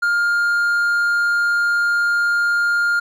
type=tone; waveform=triangle; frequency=1408 Hz; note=F6; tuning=14 cents sharp; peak=-13 dBFS; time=0.02-3 s; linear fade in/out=10 ms; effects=none